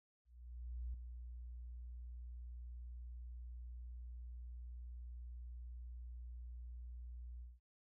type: tone with ADSR envelope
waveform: sine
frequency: 60.2 Hz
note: B1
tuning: 44 cents flat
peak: -40 dBFS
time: 0.25-7.6 s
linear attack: 690 ms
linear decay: 3 ms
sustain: -7 dB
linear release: 190 ms
effects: none